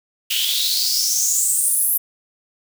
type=noise with high-pass filter sweep; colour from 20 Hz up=white; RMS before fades=-19 dBFS; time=0.3-1.98 s; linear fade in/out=10 ms; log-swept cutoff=2900 to 12000 Hz; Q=6.6; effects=none